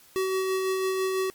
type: tone with tremolo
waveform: square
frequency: 378.6 Hz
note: F#4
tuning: 40 cents sharp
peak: -24 dBFS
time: 0.16-1.3 s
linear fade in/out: 0 ms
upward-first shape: sine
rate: 6 Hz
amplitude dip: 25%
effects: white hiss -55 dBFS RMS until 1.34 s + MP3 96 kbps